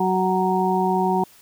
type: harmonic tone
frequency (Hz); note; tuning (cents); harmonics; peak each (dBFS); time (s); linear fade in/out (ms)
186.2; F#3; +11; 1 / 2 / 4 / 5; -23 / -23 / -23 / -23; 0-1.24; 5
effects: white hiss -51 dBFS RMS until 1.41 s